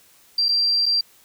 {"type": "tone with dropouts", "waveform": "triangle", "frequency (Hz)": 4720, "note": "D8", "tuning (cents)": 8, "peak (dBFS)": -13, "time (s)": [0.38, 1.01], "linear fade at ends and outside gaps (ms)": 5, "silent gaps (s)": [[0.485, 0.489], [0.858, 0.862]], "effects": ["tanh soft clip ceiling -15 dBFS", "white hiss -54 dBFS RMS until 1.24 s"]}